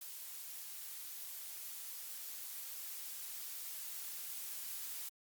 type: noise with level ramp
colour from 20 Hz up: blue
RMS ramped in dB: -48 to -44 dBFS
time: 0.01-5.09 s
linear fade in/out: 5 ms
effects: Opus 48 kbps